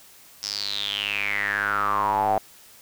square tone with band-pass filter sweep, 50.9 Hz, G#1, 34 cents flat, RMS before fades -25 dBFS, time 0.43-2.38 s, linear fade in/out 0 ms, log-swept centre 5400 to 710 Hz, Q 9.5, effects white hiss -50 dBFS RMS until 2.81 s

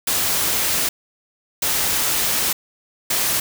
white noise bursts at uneven times, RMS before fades -20 dBFS, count 3, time 0.07-0.89 / 1.62-2.53 / 3.1-3.4 s, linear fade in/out 5 ms, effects none

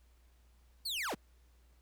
40% pulse linear sweep, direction down, 4618 to 92.5 Hz, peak -34 dBFS, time 0.85-1.15 s, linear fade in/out 10 ms, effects added 60 Hz sine -62 dBFS peak until 1.81 s + pink hiss -73 dBFS RMS until 1.81 s

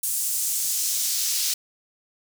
pink noise with high-pass filter sweep, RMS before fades -25 dBFS, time 0.03-1.54 s, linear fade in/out 5 ms, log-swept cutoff 8900 to 4700 Hz, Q 1.3, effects none

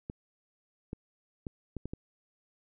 clicks, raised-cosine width 3 ms, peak -24 dBFS, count 6, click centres 0.099 / 0.931 / 1.468 / 1.767 / 1.856 / 1.935 s, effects none

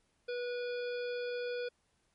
harmonic tone, 488 Hz, B4, 21 cents flat, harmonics 1 / 3 / 5 / 7 / 9 / 10, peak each -35 / -45 / -49 / -52 / -54 / -55 dBFS, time 0.28-1.69 s, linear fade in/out 10 ms, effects pink hiss -75 dBFS RMS until 2.14 s + MP3 48 kbps

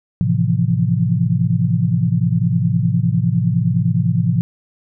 sine chord, F major seventh, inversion first, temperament equal, 110 / 130.81 / 164.81 / 174.61 Hz, A2 / C3 / E3 / F3, 0 / 0 / 0 / 0 cents, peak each -19 dBFS, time 0.21-4.41 s, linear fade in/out 0 ms, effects none

